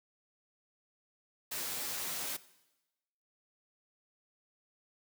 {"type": "noise with comb filter", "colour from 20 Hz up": "white", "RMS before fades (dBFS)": -38, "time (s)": [1.51, 2.37], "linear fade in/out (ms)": 10, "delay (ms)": 9.2, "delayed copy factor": -0.6, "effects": ["noise-tail reverb RT60 1.0 s tail -18 dB re dry", "high-pass 100 Hz 12 dB/octave"]}